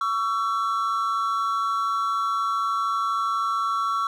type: tone pair together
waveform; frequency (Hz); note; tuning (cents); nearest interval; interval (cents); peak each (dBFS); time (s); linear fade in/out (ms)
triangle; 1125.1 / 1338; C#6 / E6; +25 / +25; minor third; 300; -23; 0.01-4.07; 2
effects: none